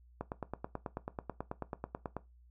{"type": "click train", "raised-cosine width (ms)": 1, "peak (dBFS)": -23, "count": 19, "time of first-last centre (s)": [0.21, 2.167], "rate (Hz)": 9.2, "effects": ["noise-tail reverb RT60 0.2 s tail -17 dB re dry", "added 60 Hz sine -58 dBFS peak until 2.5 s"]}